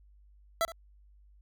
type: tone with echo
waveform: 25% pulse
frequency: 664 Hz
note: E5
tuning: 12 cents sharp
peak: -22 dBFS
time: 0.61-0.65 s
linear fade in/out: 0 ms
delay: 69 ms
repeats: 1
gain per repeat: -15 dB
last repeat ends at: 0.719 s
effects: added 50 Hz sine -56 dBFS peak until 1.41 s